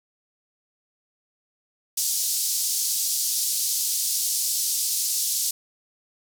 pink band-pass noise, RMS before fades -25 dBFS, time 1.97-5.51 s, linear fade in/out 5 ms, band 4900 to 15000 Hz, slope 24 dB/octave, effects none

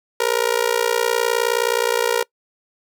sawtooth tone with amplitude modulation, 471.1 Hz, A#4, 18 cents sharp, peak -9 dBFS, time 0.2-2.23 s, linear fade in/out 5 ms, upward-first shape sine, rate 59.3 Hz, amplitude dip 95%, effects noise-tail reverb RT60 0.1 s tail -24 dB re dry

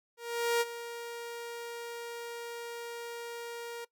sawtooth tone with ADSR envelope, 470.2 Hz, A#4, 15 cents sharp, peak -21 dBFS, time 0.17-3.85 s, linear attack 440 ms, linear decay 32 ms, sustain -14 dB, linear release 9 ms, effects noise-tail reverb RT60 0.1 s tail -21 dB re dry

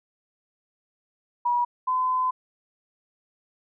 sine tone pair in turn, 966 / 1018.9 Hz, B5 / C6, -39 / -46 cents, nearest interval minor second, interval 93 cents, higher second, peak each -20 / -21 dBFS, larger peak first, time 1.45-1.65 / 1.87-2.31 s, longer second, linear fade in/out 10 ms, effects none

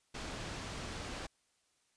pink low-pass noise, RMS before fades -43 dBFS, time 0.14-1.27 s, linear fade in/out 10 ms, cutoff 6500 Hz, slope 12 dB/octave, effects white hiss -75 dBFS RMS until 1.96 s + resampled to 22050 Hz

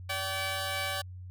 10% pulse tone pair together, 576 / 768.9 Hz, D5 / G5, -34 / -34 cents, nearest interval perfect fourth, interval 500 cents, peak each -26 dBFS, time 0.09-1.02 s, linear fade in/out 10 ms, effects added 91 Hz sine -41 dBFS peak until 1.3 s

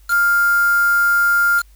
sine tone with quantisation, 1400 Hz, F6, 4 cents sharp, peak -12 dBFS, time 0.08-1.63 s, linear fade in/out 50 ms, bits 4, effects added 50 Hz sine -44 dBFS peak until 1.75 s + white hiss -57 dBFS RMS until 1.75 s

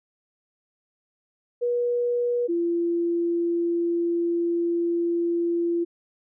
sine tone pair in turn, 482.9 / 341.5 Hz, B4 / F4, -39 / -39 cents, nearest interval tritone, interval 600 cents, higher first, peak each -21 dBFS, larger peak neither, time 1.61-2.48 / 2.48-5.85 s, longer second, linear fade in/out 20 ms, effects none

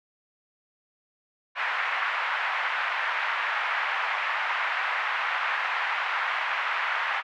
white band-pass noise, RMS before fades -28 dBFS, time 1.55-7.23 s, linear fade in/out 50 ms, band 820 to 2200 Hz, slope 24 dB/octave, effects none

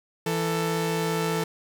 sawtooth tone pair together, 166.01 / 443.2 Hz, E3 / A4, +13 / +13 cents, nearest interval octave + perfect fourth, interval 1700 cents, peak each -23 dBFS, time 0.26-1.44 s, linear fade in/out 5 ms, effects none

